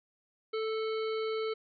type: harmonic tone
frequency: 440 Hz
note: A4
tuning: in tune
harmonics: 1 / 3 / 5 / 7 / 9 / 10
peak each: -31 / -41 / -45 / -48 / -50 / -51 dBFS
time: 0.53-1.54 s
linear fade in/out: 10 ms
effects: none